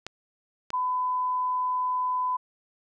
clicks, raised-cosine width 0.2 ms, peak -17 dBFS, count 2, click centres 0.066 / 0.704 s
sine tone, 1005 Hz, B5, 30 cents sharp, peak -24 dBFS, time 0.73-2.37 s, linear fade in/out 10 ms
effects none

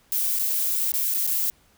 violet noise with dropouts, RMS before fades -24 dBFS, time 0.12-1.5 s, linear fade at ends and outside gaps 0 ms, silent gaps 0.388-0.395 / 0.919-0.939 / 1.139-1.146 / 1.267-1.274 s, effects pink hiss -60 dBFS RMS until 1.77 s

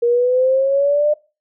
sine exponential sweep, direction up, 470 to 604 Hz, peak -12 dBFS, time 0.02-1.14 s, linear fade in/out 10 ms, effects noise-tail reverb RT60 0.3 s tail -19 dB re dry

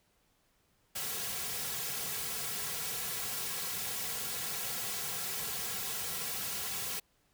white noise with comb filter, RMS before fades -37 dBFS, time 0.95-7 s, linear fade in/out 10 ms, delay 3.3 ms, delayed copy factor -0.95, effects pink hiss -72 dBFS RMS until 7.33 s

